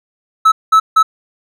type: tone bursts at uneven times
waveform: triangle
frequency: 1303 Hz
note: E6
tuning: 20 cents flat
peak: -3 dBFS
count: 3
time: 0.45-0.52 / 0.72-0.8 / 0.96-1.03 s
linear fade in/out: 10 ms
effects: none